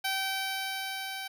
10% pulse tone with level ramp, 772 Hz, G5, 27 cents flat, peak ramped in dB -20 to -28 dBFS, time 0.04-1.28 s, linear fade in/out 10 ms, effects none

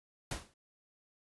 pink noise with exponential decay, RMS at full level -34 dBFS, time 0.31-0.54 s, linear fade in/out 5 ms, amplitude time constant 48 ms, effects resampled to 24000 Hz

